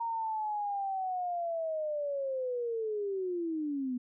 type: linear sweep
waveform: sine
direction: down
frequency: 932.3 to 243 Hz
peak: -31 dBFS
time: 0-3.98 s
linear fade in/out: 10 ms
effects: none